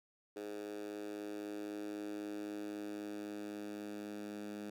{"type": "tone with high-pass filter sweep", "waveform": "10% pulse", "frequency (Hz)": 103.83, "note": "G#2", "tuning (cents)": 0, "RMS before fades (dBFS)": -44, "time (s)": [0.36, 4.7], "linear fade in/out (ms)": 5, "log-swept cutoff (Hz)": [370, 240], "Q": 4, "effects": []}